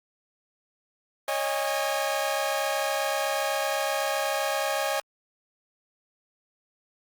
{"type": "chord", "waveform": "sawtooth", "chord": "C# suspended second", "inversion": "none", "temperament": "equal with one note detuned", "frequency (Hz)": [554.4, 622.3, 814.9], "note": ["C#5", "D#5", "G#5"], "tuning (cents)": [0, 0, -33], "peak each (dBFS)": -26, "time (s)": [1.28, 5], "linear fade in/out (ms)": 2, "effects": ["Opus 32 kbps"]}